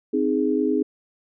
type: chord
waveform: sine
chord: Ab major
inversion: first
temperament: equal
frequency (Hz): 261.6 / 311.1 / 415.3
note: C4 / Eb4 / Ab4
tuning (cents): 0 / 0 / 0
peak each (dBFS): -23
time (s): 0.13-0.83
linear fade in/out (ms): 10
effects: none